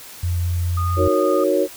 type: tone with vibrato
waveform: sine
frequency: 87.31 Hz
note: F2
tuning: in tune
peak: -18 dBFS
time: 0.23-1.08 s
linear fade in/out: 5 ms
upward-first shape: sine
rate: 4.7 Hz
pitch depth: 9 cents each way
type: tone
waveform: sine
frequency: 1231 Hz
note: D#6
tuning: 19 cents flat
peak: -24 dBFS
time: 0.77-1.44 s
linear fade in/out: 5 ms
type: chord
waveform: sine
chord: D# minor seventh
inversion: none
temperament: equal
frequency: 311.1 / 370 / 466.2 / 554.4 Hz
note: D#4 / F#4 / A#4 / C#5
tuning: 0 / 0 / 0 / 0 cents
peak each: -22 / -20 / -22 / -19 dBFS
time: 0.96-1.68 s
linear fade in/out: 50 ms
effects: white hiss -39 dBFS RMS until 1.76 s